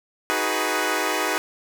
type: chord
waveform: 10% pulse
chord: G# minor seventh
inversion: second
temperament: equal with one note detuned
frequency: 313.1 / 370 / 415.3 / 493.9 Hz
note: D#4 / F#4 / G#4 / B4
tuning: +11 / 0 / 0 / 0 cents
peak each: -19 dBFS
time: 0.3-1.38 s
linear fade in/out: 0 ms
effects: none

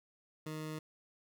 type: tone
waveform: 20% pulse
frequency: 155.56 Hz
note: D#3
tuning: in tune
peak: -35 dBFS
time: 0.46-0.79 s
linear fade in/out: 5 ms
effects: none

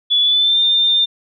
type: tone with pitch glide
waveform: sine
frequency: 3429 to 3604 Hz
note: A7 to A7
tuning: -45 to +41 cents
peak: -11 dBFS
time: 0.1-1.06 s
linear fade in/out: 20 ms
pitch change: +86 cents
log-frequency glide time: 0.22-0.6 s
effects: none

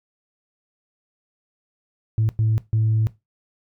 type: tone bursts at uneven times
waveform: sine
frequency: 110 Hz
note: A2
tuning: in tune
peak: -15 dBFS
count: 3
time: 2.18-2.29 / 2.39-2.58 / 2.73-3.07 s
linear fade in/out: 0 ms
effects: noise-tail reverb RT60 0.2 s tail -18 dB re dry + tanh soft clip ceiling -13 dBFS

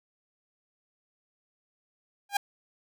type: tone with exponential growth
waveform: sawtooth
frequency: 806 Hz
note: G5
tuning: 48 cents sharp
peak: -16 dBFS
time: 2.29-2.37 s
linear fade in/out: 5 ms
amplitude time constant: 16 ms
effects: none

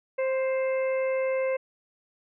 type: harmonic tone with a mistuned harmonic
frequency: 526 Hz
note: C5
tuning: 9 cents sharp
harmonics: 1 / 2 / 3 / 4 / 5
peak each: -24 / -39 / -44 / -37 / -43 dBFS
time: 0.18-1.57 s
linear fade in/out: 10 ms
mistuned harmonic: 2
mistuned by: -17 cents
effects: none

